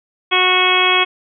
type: harmonic tone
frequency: 367.1 Hz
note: F#4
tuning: 14 cents flat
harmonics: 1 / 2 / 3 / 4 / 5 / 6 / 7 / 8 / 9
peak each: -21 / -22 / -18 / -24 / -26 / -18 / -18 / -29 / -17 dBFS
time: 0.31-1.05 s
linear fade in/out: 20 ms
effects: none